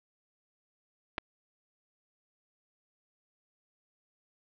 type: clicks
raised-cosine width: 0.3 ms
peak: -15 / -20 dBFS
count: 2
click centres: 1.181 / 1.184 s
effects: low-pass 4000 Hz 12 dB/octave